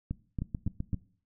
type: two click trains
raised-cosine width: 5 ms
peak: -20 / -20 dBFS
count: 4 / 5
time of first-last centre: 0.11-0.943 / 0.42-0.932 s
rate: 3.6 / 7.81 Hz
effects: noise-tail reverb RT60 0.5 s tail -20 dB re dry